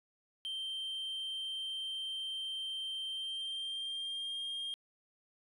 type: tone with pitch glide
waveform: sine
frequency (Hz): 3136 to 3217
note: G7 to G7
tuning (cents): 0 to +44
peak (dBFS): -34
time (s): 0.45-4.74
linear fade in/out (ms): 0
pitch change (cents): +44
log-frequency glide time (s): 3.1-4.41
effects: tanh soft clip ceiling -36 dBFS